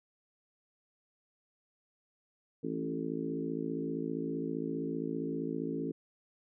harmonic tone with a mistuned harmonic, 55.2 Hz, A1, 6 cents sharp, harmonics 3 / 4 / 5 / 6 / 7 / 8, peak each -41 / -42 / -37 / -40 / -43 / -41 dBFS, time 2.63-5.92 s, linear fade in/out 10 ms, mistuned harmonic 4, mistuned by +16 cents, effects none

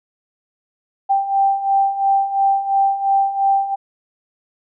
sine beating tone pair, 784 / 786.9 Hz, G5 / G5, 0 / +6 cents, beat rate 2.9 Hz, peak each -20 / -15 dBFS, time 1.09-3.76 s, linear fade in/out 20 ms, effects none

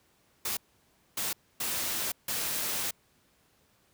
white noise bursts at uneven times, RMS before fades -32 dBFS, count 4, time 0.45-0.57 / 1.17-1.33 / 1.6-2.12 / 2.28-2.91 s, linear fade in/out 5 ms, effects pink hiss -67 dBFS RMS until 3.93 s + high-pass 60 Hz 12 dB/octave

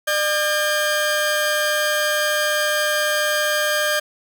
sawtooth tone pair together, 602 / 1607.1 Hz, D5 / G6, +43 / +43 cents, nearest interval octave + perfect fourth, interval 1700 cents, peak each -17 dBFS, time 0.07-4 s, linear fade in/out 10 ms, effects none

